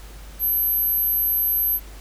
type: tone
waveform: sine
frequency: 12430 Hz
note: G9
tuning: 16 cents flat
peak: -18 dBFS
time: 0.39-1.8 s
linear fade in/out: 50 ms
effects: added 50 Hz sine -38 dBFS peak until 2 s + pink hiss -46 dBFS RMS until 2 s